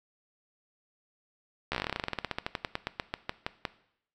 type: slowing click train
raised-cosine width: 0.3 ms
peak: -14 dBFS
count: 30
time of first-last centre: 1.72-3.652 s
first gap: 13 ms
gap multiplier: 1.1
effects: noise-tail reverb RT60 0.7 s tail -17 dB re dry